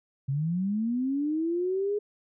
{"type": "linear sweep", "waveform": "sine", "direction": "up", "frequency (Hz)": [130.81, 420], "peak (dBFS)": -25, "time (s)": [0.28, 1.99], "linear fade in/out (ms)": 10, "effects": []}